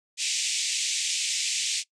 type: band-pass noise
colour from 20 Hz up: white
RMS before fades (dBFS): -28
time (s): 0.17-1.84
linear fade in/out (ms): 50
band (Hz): 2200 to 8200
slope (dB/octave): 48
effects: noise-tail reverb RT60 0.1 s tail -21 dB re dry